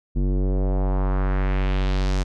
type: tone with low-pass filter sweep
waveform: square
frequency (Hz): 47.38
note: F#1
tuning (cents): +42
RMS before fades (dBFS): -21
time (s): 0.15-2.24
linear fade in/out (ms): 20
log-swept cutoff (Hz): 270 to 6600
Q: 1.6
effects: none

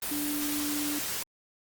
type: tone in noise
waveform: sine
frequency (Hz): 293.7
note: D4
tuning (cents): 0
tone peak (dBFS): -31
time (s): 0.11-0.99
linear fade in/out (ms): 5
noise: white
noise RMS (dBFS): -33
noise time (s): 0.02-1.23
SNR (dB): -1
effects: Opus 24 kbps

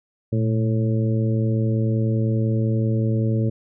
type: harmonic tone with a mistuned harmonic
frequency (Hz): 110.3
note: A2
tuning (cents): +5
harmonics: 1 / 2 / 3 / 4 / 5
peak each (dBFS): -19 / -25 / -29 / -31 / -33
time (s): 0.32-3.5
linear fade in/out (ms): 10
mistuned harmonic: 1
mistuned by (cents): +73
effects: none

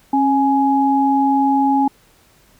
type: tone pair together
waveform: sine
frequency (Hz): 272 / 836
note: C#4 / G#5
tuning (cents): -33 / +11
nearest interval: octave + perfect fifth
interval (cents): 1944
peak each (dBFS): -15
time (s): 0.13-1.88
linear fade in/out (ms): 5
effects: pink hiss -53 dBFS RMS until 2.59 s

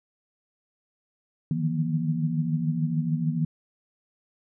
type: tone cluster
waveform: sine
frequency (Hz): 152.9 / 159.7 / 173.2 / 237.9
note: D#3 / D#3 / F3 / A#3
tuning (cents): -30 / +45 / -14 / +35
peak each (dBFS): -30 / -26 / -32 / -30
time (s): 1.51-3.45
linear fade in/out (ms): 2
effects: none

